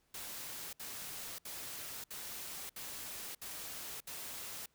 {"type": "noise bursts", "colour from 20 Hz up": "white", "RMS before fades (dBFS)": -45, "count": 7, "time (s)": [0.14, 4.66], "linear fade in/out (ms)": 5, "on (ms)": 590, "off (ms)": 65, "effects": ["pink hiss -75 dBFS RMS until 4.74 s"]}